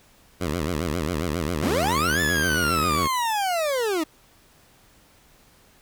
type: tone with vibrato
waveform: 10% pulse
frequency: 81.3 Hz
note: E2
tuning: 23 cents flat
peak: -16 dBFS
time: 0.4-3.08 s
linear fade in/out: 20 ms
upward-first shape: sine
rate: 7.4 Hz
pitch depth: 200 cents each way
type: linear two-way sweep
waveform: 40% pulse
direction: up then down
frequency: 130.81 to 1760 to 297.6 Hz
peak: -21 dBFS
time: 1.62-4.04 s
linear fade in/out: 10 ms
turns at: 2.21 s
effects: pink hiss -56 dBFS RMS until 5.81 s